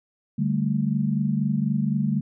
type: chord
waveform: sine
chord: D suspended fourth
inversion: none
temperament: equal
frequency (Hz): 146.83 / 196 / 220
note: D3 / G3 / A3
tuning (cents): 0 / 0 / 0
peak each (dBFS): -25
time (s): 0.38-2.21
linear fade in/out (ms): 10
effects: none